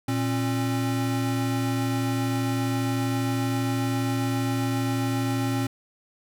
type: tone pair together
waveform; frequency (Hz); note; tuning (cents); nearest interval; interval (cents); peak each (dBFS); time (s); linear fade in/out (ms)
square; 116.78 / 270; A#2 / C#4; +4 / -45; octave + minor third; 1451; -27; 0.08-5.67; 5
effects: none